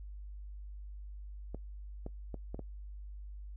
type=clicks; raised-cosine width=2 ms; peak=-28 dBFS; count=5; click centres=1.546 / 2.064 / 2.343 / 2.545 / 2.593 s; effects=noise-tail reverb RT60 0.1 s tail -20 dB re dry + added 50 Hz sine -43 dBFS peak until 3.56 s